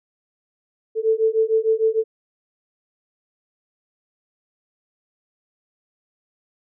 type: beating tone pair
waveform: sine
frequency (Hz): 440 / 446.6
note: A4 / A4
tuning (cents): 0 / +26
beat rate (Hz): 6.6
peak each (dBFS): -19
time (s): 0.95-2.04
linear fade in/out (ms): 50
effects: none